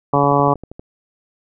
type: harmonic tone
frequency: 142.1 Hz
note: C#3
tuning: 43 cents sharp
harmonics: 1 / 2 / 3 / 4 / 5 / 6 / 7 / 8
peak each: -20 / -20 / -20 / -20 / -20 / -20 / -20 / -20 dBFS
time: 0.13-0.54 s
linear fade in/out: 5 ms
type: click train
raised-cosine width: 2 ms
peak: -20 dBFS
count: 9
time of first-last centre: 0.16-0.795 s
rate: 12.6 Hz
effects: none